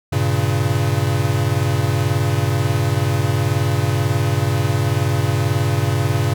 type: chord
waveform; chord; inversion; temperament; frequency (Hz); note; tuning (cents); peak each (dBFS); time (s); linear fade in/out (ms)
square; G diminished; none; equal; 98 / 116.54 / 138.59; G2 / Bb2 / Db3; 0 / 0 / 0; -21 / -21 / -21; 0.12-6.34; 10
effects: none